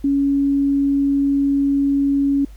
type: tone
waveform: sine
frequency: 279.3 Hz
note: C#4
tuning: 13 cents sharp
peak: -14 dBFS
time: 0.04-2.45 s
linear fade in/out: 5 ms
effects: added 50 Hz sine -36 dBFS peak until 2.56 s + pink hiss -54 dBFS RMS until 2.56 s